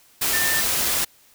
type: tone in noise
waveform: sine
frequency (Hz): 1793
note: A6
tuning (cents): +32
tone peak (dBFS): -23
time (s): 0.33-0.61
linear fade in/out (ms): 10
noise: white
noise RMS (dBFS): -22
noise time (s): 0.21-1.05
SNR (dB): -4
effects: white hiss -55 dBFS RMS until 1.34 s